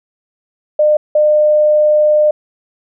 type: tone pair in turn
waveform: sine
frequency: 604 / 604 Hz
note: D5 / D5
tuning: +48 / +48 cents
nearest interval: unison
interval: 0 cents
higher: neither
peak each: -7 dBFS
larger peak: neither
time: 0.79-0.97 / 1.15-2.31 s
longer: second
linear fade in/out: 5 ms
effects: none